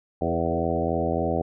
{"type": "harmonic tone with a mistuned harmonic", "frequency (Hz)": 83.3, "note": "E2", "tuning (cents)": 19, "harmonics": [1, 2, 3, 4, 5, 6, 7, 8, 9], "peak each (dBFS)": [-31, -31, -31, -31, -31, -31, -31, -31, -31], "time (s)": [0.21, 1.42], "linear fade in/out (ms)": 5, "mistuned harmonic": 6, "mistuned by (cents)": -15, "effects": []}